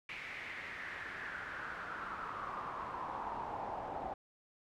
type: noise with band-pass filter sweep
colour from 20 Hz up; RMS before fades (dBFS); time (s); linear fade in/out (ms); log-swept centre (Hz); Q
brown; -43; 0.09-4.14; 2; 2300 to 750; 4.6
effects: none